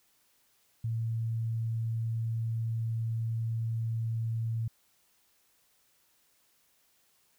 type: tone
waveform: sine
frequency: 113.7 Hz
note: A#2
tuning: 43 cents flat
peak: -29 dBFS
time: 0.84-4.68 s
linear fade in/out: 5 ms
effects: white hiss -69 dBFS RMS until 7.38 s